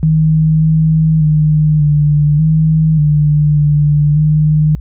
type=tone with pitch steps; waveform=sine; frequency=157.3 / 158.5 / 153.2 / 148.4 / 158 / 149.5 / 148.1 / 153.2 Hz; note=D#3 / D#3 / D#3 / D3 / D#3 / D3 / D3 / D#3; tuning=+19 / +32 / -27 / +18 / +27 / +31 / +15 / -27 cents; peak=-7 dBFS; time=0.03-4.75 s; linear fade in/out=0 ms; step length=590 ms; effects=added 60 Hz sine -23 dBFS peak until 4.8 s